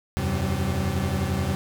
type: tone cluster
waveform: 40% pulse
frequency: 82.1 / 93.4 / 132.7 / 192.5 Hz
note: E2 / F#2 / C3 / G3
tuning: -6 / +17 / +25 / -31 cents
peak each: -28 dBFS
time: 0.17-1.55 s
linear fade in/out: 0 ms
effects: none